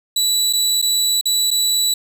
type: tone with dropouts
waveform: 25% pulse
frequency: 3943 Hz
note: B7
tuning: 4 cents flat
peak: -11 dBFS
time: 0.16-1.94 s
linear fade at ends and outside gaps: 5 ms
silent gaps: 0.528-0.533 / 0.817-0.824 / 1.212-1.255 / 1.506-1.512 s
effects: none